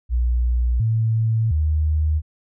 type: tone with pitch steps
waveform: sine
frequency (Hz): 60.3 / 112 / 77.1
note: B1 / A2 / D#2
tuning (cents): -41 / +31 / -15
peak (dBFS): -16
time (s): 0.09-2.22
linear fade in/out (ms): 50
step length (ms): 710
effects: none